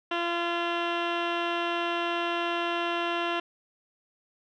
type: tone with low-pass filter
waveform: 15% pulse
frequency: 342.9 Hz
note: F4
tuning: 32 cents flat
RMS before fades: -29 dBFS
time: 0.11-3.4 s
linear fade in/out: 5 ms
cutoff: 2600 Hz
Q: 5.1
effects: none